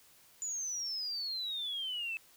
sine exponential sweep, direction down, 7040 to 2600 Hz, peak -34 dBFS, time 0.42-2.17 s, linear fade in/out 0 ms, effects tanh soft clip ceiling -30 dBFS + white hiss -62 dBFS RMS until 2.36 s

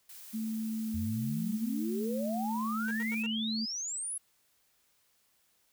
blue noise, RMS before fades -49 dBFS, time 0.09-3.23 s, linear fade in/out 5 ms
sine tone, 221 Hz, A3, 8 cents sharp, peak -32 dBFS, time 0.33-3.66 s, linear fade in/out 20 ms
sine exponential sweep, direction up, 82.41 to 11000 Hz, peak -34 dBFS, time 0.94-4.18 s, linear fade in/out 5 ms
10% pulse tone bursts, 466.2 Hz, A#4, in tune, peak -36 dBFS, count 4, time 2.88-3.264 s, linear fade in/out 2 ms, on 30 ms, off 88 ms
effects white hiss -71 dBFS RMS until 5.72 s

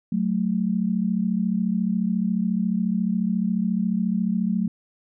sine tone pair together, 185.7 / 219.9 Hz, F#3 / A3, +7 / -1 cents, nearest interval minor third, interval 292 cents, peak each -23 dBFS, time 0.12-4.68 s, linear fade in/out 5 ms, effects none

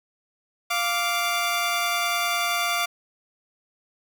15% pulse tone pair together, 698.5 / 1167.6 Hz, F5 / D6, 0 / -10 cents, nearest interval major sixth, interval 890 cents, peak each -19 / -19 dBFS, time 0.7-2.86 s, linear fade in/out 10 ms, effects none

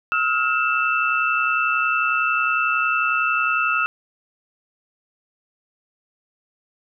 sine tone cluster, 1286 / 1417 / 2656 Hz, E6 / F6 / E7, -43 / +25 / +12 cents, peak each -22 dBFS, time 0.12-3.86 s, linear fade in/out 0 ms, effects none

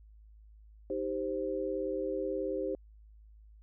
sine chord, C minor, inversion first, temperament just, 314 / 392.4 / 523.3 Hz, Eb4 / G4 / C5, +16 / +2 / 0 cents, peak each -38 / -35 / -35 dBFS, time 0.9-2.75 s, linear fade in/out 2 ms, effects added 53 Hz sine -53 dBFS peak until 3.62 s

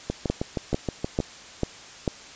two click trains, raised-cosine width 2 ms, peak -12 / -9 dBFS, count 8 / 5, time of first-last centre 0.1-1.202 / 0.3-2.078 s, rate 6.35 / 2.25 Hz, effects white hiss -44 dBFS RMS until 2.35 s + resampled to 16000 Hz

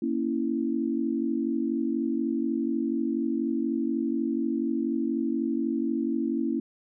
sine chord, A# diminished, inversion none, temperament equal, 233.1 / 277.2 / 329.6 Hz, A#3 / C#4 / E4, 0 / 0 / 0 cents, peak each -29 dBFS, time 0.02-6.6 s, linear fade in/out 5 ms, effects none

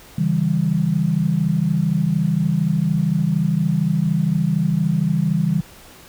sine chord, C# diminished, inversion none, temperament equal with one note detuned, 138.59 / 162.73 / 196 Hz, C#3 / E3 / G3, 0 / -22 / 0 cents, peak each -23 / -18 / -21 dBFS, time 0.18-5.61 s, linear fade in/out 5 ms, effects pink hiss -44 dBFS RMS until 6.08 s

